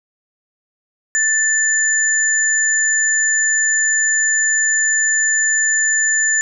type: tone pair together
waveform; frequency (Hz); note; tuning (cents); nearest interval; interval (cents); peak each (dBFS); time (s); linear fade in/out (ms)
sine; 1763 / 7057; A6 / A8; +3 / +4; 2 octaves; 2401; -16; 1.15-6.41; 0
effects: none